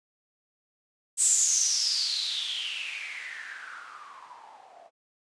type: noise with low-pass filter sweep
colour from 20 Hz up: violet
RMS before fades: -30 dBFS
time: 1.17-4.91 s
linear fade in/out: 50 ms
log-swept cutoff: 8200 to 650 Hz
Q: 8.5
effects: resampled to 22050 Hz